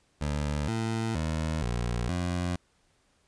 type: tone with pitch steps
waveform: 20% pulse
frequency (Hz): 73.5 / 112.8 / 79.3 / 59.5 / 88.6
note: D2 / A2 / D#2 / A#1 / F2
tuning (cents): +2 / +44 / +33 / +36 / +25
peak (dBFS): -23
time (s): 0.21-2.56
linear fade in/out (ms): 5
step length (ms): 470
effects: pink hiss -68 dBFS RMS until 3.27 s + resampled to 22050 Hz